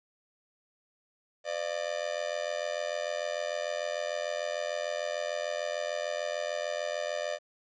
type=tone with amplitude modulation; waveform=45% pulse; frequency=597 Hz; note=D5; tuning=28 cents sharp; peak=-27 dBFS; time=1.44-7.39 s; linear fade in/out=50 ms; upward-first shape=sine; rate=86.7 Hz; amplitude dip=95%; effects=resampled to 16000 Hz + 11-bit